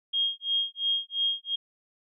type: tone with tremolo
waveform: sine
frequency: 3246 Hz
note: G#7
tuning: 40 cents flat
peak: -22 dBFS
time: 0.13-1.56 s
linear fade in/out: 10 ms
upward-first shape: sine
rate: 2.9 Hz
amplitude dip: 100%
effects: none